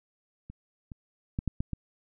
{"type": "clicks", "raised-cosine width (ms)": 5, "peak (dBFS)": [-30, -29, -17, -16, -17, -20], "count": 6, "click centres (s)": [0.5, 0.918, 1.389, 1.477, 1.605, 1.733], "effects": []}